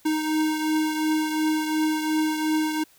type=beating tone pair; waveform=square; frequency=310.6 / 313.4 Hz; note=D#4 / D#4; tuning=-3 / +13 cents; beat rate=2.8 Hz; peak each=-23 / -31 dBFS; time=0.05-2.84 s; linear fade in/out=10 ms; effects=white hiss -57 dBFS RMS until 2.98 s